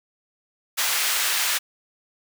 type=high-pass noise; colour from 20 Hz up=pink; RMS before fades=-23 dBFS; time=0.77-1.59 s; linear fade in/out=20 ms; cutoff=1500 Hz; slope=12 dB/octave; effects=none